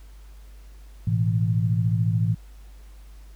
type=chord; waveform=sine; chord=A suspended second; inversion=none; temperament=equal with one note detuned; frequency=109.68 / 123.47 / 164.81 Hz; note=A2 / B2 / E3; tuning=-5 / 0 / 0 cents; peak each=-21 / -27 / -25 dBFS; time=1.07-2.35 s; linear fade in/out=5 ms; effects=added 50 Hz sine -42 dBFS peak until 3.35 s + pink hiss -58 dBFS RMS until 3.35 s